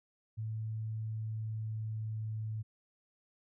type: tone with pitch glide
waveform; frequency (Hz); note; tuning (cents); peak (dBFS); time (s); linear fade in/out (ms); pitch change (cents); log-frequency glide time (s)
sine; 110 to 109.24; A2 to A2; 0 to -12; -35; 0.37-2.63; 20; -12; 0.99-2.34
effects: none